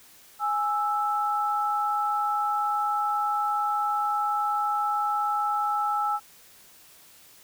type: tone pair together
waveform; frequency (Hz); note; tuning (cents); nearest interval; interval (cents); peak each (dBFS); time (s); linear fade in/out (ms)
sine; 830.6 / 1318.5; G#5 / E6; 0 / 0; minor sixth; 800; -26; 0.39-6.2; 50
effects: white hiss -53 dBFS RMS until 7.43 s